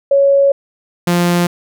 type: tone pair in turn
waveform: sine / sawtooth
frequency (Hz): 556 / 174.62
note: C#5 / F3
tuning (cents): +5 / 0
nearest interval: octave + minor sixth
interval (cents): 2005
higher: first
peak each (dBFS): -7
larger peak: neither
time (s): 0.11-0.52 / 1.07-1.47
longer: first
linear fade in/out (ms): 5
effects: none